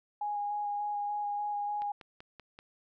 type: tone with vibrato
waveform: sine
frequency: 825 Hz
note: G#5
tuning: 12 cents flat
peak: -31 dBFS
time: 0.21-1.92 s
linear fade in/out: 5 ms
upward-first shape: square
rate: 3.4 Hz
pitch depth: 10 cents each way
type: click train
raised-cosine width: 0.3 ms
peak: -32 dBFS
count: 5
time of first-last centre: 1.82-2.589 s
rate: 5.2 Hz
effects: none